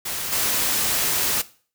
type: noise with level steps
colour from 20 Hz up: white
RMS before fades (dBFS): -28 / -22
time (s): 0.05-1.42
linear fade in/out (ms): 10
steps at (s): 0.32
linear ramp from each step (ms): 10
effects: noise-tail reverb RT60 0.4 s tail -17 dB re dry